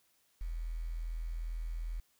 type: tone with quantisation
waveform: sine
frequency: 41.2 Hz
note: E1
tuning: in tune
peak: -35 dBFS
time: 0.41-2 s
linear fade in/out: 0 ms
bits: 10
effects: white hiss -72 dBFS RMS until 2.19 s